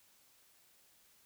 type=silence; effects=white hiss -67 dBFS RMS until 1.25 s